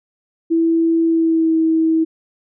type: tone with pitch glide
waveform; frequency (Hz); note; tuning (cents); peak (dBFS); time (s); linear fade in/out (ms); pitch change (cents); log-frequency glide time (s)
sine; 329.6 to 322.4; E4 to E4; 0 to -38; -12; 0.5-2.05; 20; -38; 1.05-1.56
effects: none